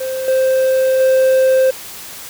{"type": "tone with level steps", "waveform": "triangle", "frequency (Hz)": 523.3, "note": "C5", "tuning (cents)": 0, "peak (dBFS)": [-17, -9, -7], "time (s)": [0, 1.71], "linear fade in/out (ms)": 10, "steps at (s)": [0.28, 1], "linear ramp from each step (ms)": 2, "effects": ["white hiss -32 dBFS RMS until 2.29 s"]}